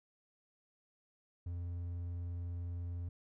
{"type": "tone with vibrato", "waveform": "triangle", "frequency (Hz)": 87, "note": "F2", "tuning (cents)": -6, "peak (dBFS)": -36, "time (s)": [1.46, 3.09], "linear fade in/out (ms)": 5, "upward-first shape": "square", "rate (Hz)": 20, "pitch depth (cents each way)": 23, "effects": []}